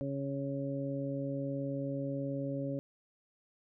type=harmonic tone; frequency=138.59 Hz; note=C#3; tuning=in tune; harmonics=1 / 2 / 3 / 4; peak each=-38 / -37 / -46 / -39 dBFS; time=0.01-2.79 s; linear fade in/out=0 ms; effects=none